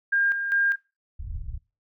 sine tone with tremolo, 1608 Hz, G6, 44 cents sharp, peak -19 dBFS, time 0.12-0.76 s, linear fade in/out 10 ms, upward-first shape square, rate 2.5 Hz, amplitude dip 55%
pink low-pass noise, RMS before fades -33 dBFS, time 1.19-1.58 s, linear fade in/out 10 ms, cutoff 100 Hz, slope 24 dB/octave
effects noise-tail reverb RT60 0.3 s tail -22 dB re dry

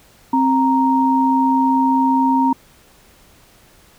sine tone pair together, 263.9 / 932.3 Hz, C4 / A#5, +15 / 0 cents, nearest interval octave + minor seventh, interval 2185 cents, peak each -15 dBFS, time 0.33-2.53 s, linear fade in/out 5 ms, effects pink hiss -50 dBFS RMS until 3.98 s

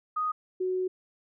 sine tone pair in turn, 1244.5 / 370 Hz, D#6 / F#4, 0 / 0 cents, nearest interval octave + major sixth, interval 2100 cents, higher first, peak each -26 dBFS, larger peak neither, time 0.16-0.32 / 0.6-0.88 s, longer second, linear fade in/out 10 ms, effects none

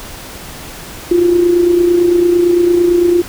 sine tone with amplitude modulation, 349.2 Hz, F4, in tune, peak -5 dBFS, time 1.11-3.22 s, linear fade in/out 5 ms, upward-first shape sine, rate 28.9 Hz, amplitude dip 50%, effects pink hiss -30 dBFS RMS until 3.28 s

